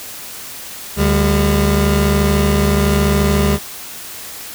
25% pulse tone pair together, 74 / 201 Hz, D2 / G3, +14 / +44 cents, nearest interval octave + perfect fourth, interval 1730 cents, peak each -11 dBFS, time 0.96-3.59 s, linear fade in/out 50 ms, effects white hiss -31 dBFS RMS until 4.54 s

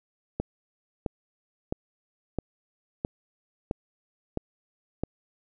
click train, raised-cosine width 2 ms, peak -14 dBFS, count 8, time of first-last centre 0.4-5.036 s, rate 1.51 Hz, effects none

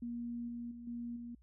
sine tone with level steps, 237.3 Hz, A#3, 31 cents sharp, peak -38 / -40 / -46 / -39 / -43 dBFS, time 0.02-1.35 s, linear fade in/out 5 ms, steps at 0.48 / 0.71 / 0.87 / 1.16 s, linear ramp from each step 5 ms, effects added 60 Hz sine -61 dBFS peak until 1.42 s

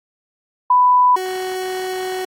sine / 30% pulse tone pair in turn, 994 / 372.3 Hz, B5 / F#4, +11 / +11 cents, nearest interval octave + perfect fourth, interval 1700 cents, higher first, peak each -9 / -19 dBFS, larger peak first, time 0.7-1.16 / 1.16-2.25 s, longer second, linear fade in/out 5 ms, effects AAC 64 kbps

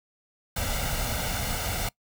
pink noise with comb filter, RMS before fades -29 dBFS, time 0.56-1.89 s, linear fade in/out 5 ms, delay 1.4 ms, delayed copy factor +0.65, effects noise-tail reverb RT60 0.1 s tail -22 dB re dry

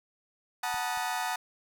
30% pulse chord, B dominant seventh, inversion second, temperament equal with one note detuned, 740 / 880 / 964.1 / 1244.5 Hz, F#5 / A5 / B5 / D#6, 0 / 0 / -42 / 0 cents, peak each -31 / -32 / -35 / -36 dBFS, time 0.63-1.36 s, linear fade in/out 5 ms
clicks, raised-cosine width 5 ms, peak -38 / -44 dBFS, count 2, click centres 0.743 / 0.974 s
effects none

